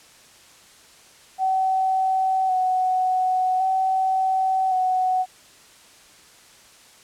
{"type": "tone with vibrato", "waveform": "sine", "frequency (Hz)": 751, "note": "F#5", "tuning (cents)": 26, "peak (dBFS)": -18, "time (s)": [1.38, 5.26], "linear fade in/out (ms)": 50, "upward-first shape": "square", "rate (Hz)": 0.45, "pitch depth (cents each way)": 19, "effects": ["white hiss -50 dBFS RMS until 7.03 s", "low-pass 9000 Hz 12 dB/octave"]}